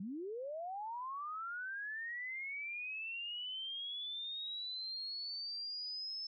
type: linear sweep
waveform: sine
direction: up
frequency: 176.2 to 5274 Hz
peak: -40 dBFS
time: 0-6.27 s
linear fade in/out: 5 ms
effects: none